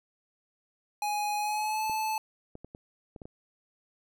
square tone with pitch glide, 833 to 870.4 Hz, G#5 to A5, +5 to -19 cents, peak -29 dBFS, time 1.02-2.18 s, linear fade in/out 2 ms, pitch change +76 cents, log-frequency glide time 1.37-1.85 s
clicks, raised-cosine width 2 ms, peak -30 dBFS, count 7, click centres 1.897 / 2.554 / 2.646 / 2.749 / 3.162 / 3.218 / 3.255 s
effects none

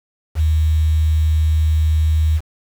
sine tone with quantisation, 78.3 Hz, D#2, 11 cents sharp, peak -12 dBFS, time 0.35-2.41 s, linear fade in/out 50 ms, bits 6, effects none

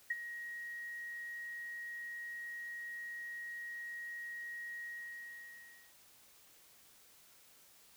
sine tone with ADSR envelope, 1889 Hz, A#6, 22 cents sharp, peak -30 dBFS, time 0.1-5.94 s, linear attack 7 ms, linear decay 32 ms, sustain -12 dB, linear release 1100 ms, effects white hiss -63 dBFS RMS until 7.96 s

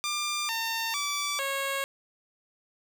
10% pulse tone with pitch steps, 1194 / 908 / 1157 / 548 Hz, D6 / A#5 / D6 / C#5, +28 / -46 / -26 / -20 cents, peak -20 dBFS, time 0.04-1.84 s, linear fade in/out 0 ms, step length 450 ms, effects none

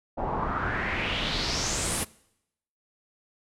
pink noise with low-pass filter sweep, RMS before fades -29 dBFS, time 0.17-2.05 s, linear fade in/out 20 ms, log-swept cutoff 730 to 11000 Hz, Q 3.7, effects noise-tail reverb RT60 0.8 s tail -22 dB re dry

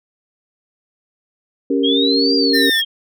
sine chord, G diminished, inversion second, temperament equal, 277.2 / 392 / 466.2 Hz, Db4 / G4 / Bb4, 0 / 0 / 0 cents, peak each -16 / -20 / -20 dBFS, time 1.7-2.7 s, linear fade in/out 5 ms
sine linear two-way sweep, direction up then down, 3169 to 4816 to 3169 Hz, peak -16 dBFS, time 1.83-2.85 s, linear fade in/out 20 ms, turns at 2.35 s
square tone, 1804 Hz, A6, 43 cents sharp, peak -17 dBFS, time 2.53-2.82 s, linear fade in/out 20 ms
effects none

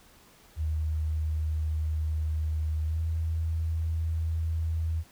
sine tone with pitch glide, 77.9 to 81.07 Hz, D#2 to E2, +3 to -28 cents, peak -26 dBFS, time 0.56-5.04 s, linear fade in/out 50 ms, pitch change +69 cents, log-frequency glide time 2.86-3 s, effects pink hiss -57 dBFS RMS until 5.11 s

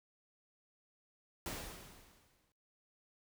pink noise with exponential decay, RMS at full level -40 dBFS, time 1.46-2.52 s, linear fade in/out 1 ms, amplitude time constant 230 ms, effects noise-tail reverb RT60 0.7 s tail -26 dB re dry

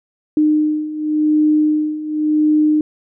sine beating tone pair, 304.2 / 305.11 Hz, D#4 / D#4, -39 / -34 cents, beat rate 0.91 Hz, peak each -18 / -14 dBFS, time 0.37-2.81 s, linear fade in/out 2 ms, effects none

